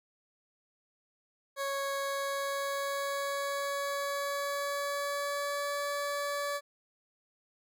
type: tone with pitch glide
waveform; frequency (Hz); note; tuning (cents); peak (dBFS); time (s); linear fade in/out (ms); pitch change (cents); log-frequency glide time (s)
20% pulse; 553 to 573.5; C#5 to D5; -4 to -41; -27; 1.56-6.61; 50; +63; 1.97-5.81
effects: none